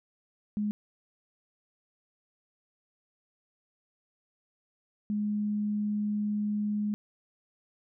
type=tone bursts at uneven times; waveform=sine; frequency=208.8 Hz; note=G#3; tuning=10 cents sharp; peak=-27 dBFS; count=2; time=0.57-0.71 / 5.1-6.94 s; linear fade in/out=0 ms; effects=none